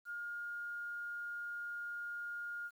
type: tone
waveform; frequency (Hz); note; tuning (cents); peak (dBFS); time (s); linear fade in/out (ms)
sine; 1419; F6; +27; -40; 0.05-2.71; 50
effects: 11-bit